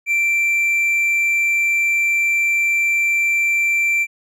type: tone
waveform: triangle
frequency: 2349 Hz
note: D7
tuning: in tune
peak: -13 dBFS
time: 0.06-4.07 s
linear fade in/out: 50 ms
effects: none